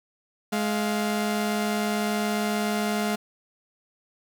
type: tone pair together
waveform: sawtooth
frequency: 210.5 / 698.5 Hz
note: G#3 / F5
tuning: +24 / 0 cents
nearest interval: octave + major sixth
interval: 2076 cents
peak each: -21 / -26 dBFS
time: 0.52-3.16 s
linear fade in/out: 10 ms
effects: none

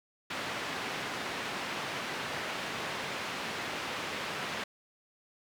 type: band-pass noise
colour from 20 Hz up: white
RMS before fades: -37 dBFS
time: 0.3-4.64 s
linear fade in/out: 5 ms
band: 120 to 2500 Hz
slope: 12 dB/octave
effects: none

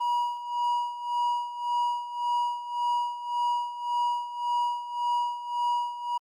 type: tone with tremolo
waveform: triangle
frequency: 963 Hz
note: B5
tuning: 44 cents flat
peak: -21 dBFS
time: 0-6.18 s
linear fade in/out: 10 ms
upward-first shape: sine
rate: 1.8 Hz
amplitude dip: 75%
effects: Opus 24 kbps

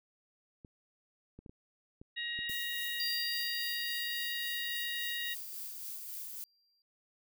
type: clicks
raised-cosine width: 3 ms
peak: -37 dBFS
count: 7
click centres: 0.648 / 1.39 / 1.462 / 1.495 / 2.015 / 2.39 / 2.497 s
type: harmonic tone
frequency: 945 Hz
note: A#5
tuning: 23 cents sharp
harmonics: 2 / 3 / 4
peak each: -38 / -42 / -40 dBFS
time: 2.16-5.35 s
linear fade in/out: 20 ms
type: noise with tremolo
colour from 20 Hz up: violet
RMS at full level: -42 dBFS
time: 2.49-6.44 s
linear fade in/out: 0 ms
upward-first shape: sine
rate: 3.6 Hz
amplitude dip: 30%
type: tone with exponential decay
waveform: triangle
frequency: 4739 Hz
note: D8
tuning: 15 cents sharp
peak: -32 dBFS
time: 3-6.82 s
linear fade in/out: 1 ms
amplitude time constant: 830 ms
effects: none

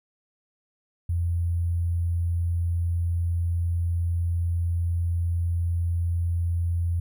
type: tone with sample-and-hold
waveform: sine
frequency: 85.6 Hz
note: F2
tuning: 34 cents flat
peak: -22 dBFS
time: 1.09-7 s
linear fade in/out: 5 ms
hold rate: 11025 Hz
effects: none

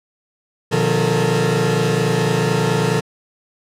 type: tone cluster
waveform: 40% pulse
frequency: 123.2 / 153.1 / 177.5 / 430.2 / 459.6 Hz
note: B2 / D#3 / F3 / A4 / A#4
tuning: -4 / -28 / +28 / -39 / -25 cents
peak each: -21 dBFS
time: 0.71-3.01 s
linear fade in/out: 20 ms
effects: low-pass 10000 Hz 12 dB/octave

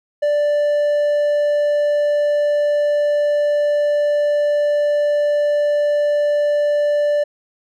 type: tone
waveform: triangle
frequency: 587.3 Hz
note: D5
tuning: in tune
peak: -12 dBFS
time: 0.22-7.24 s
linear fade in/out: 10 ms
effects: none

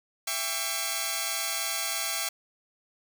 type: tone cluster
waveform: 5% pulse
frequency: 668 / 797 / 1141 / 2181 Hz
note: E5 / G5 / C#6 / C#7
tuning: +23 / +28 / +50 / -29 cents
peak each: -23 dBFS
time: 0.27-2.29 s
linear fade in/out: 5 ms
effects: 9-bit

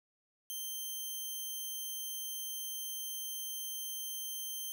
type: tone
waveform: 5% pulse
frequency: 3136 Hz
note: G7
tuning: in tune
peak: -30 dBFS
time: 0.5-4.72 s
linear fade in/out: 0 ms
effects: none

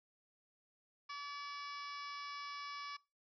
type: harmonic tone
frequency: 573 Hz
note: D5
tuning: 43 cents flat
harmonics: 2 / 3 / 4 / 5 / 6 / 7 / 8 / 9 / 10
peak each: -45 / -55 / -51 / -59 / -59 / -59 / -59 / -54 / -64 dBFS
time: 1.09-2.97 s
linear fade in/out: 10 ms
effects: noise-tail reverb RT60 0.3 s tail -24 dB re dry

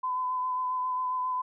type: tone with vibrato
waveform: sine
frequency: 1012 Hz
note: B5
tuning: 42 cents sharp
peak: -27 dBFS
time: 0.03-1.42 s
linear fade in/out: 10 ms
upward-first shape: sine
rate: 7.4 Hz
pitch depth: 17 cents each way
effects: none

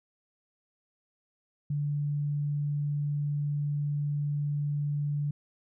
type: tone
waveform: sine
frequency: 145.8 Hz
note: D3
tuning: 12 cents flat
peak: -27 dBFS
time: 1.7-5.31 s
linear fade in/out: 5 ms
effects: none

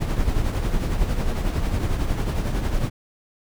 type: noise with tremolo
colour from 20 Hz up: brown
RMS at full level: -20 dBFS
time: 0-2.9 s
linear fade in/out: 20 ms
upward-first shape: triangle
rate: 11 Hz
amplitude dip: 55%
effects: none

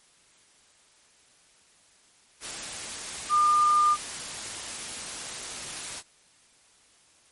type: tone in noise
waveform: sine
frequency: 1205 Hz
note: D6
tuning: 44 cents sharp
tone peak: -18 dBFS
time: 3.29-3.97 s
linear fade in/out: 50 ms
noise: white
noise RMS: -36 dBFS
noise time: 2.4-6.03 s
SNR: +15 dB
effects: white hiss -60 dBFS RMS until 7.31 s + MP3 48 kbps

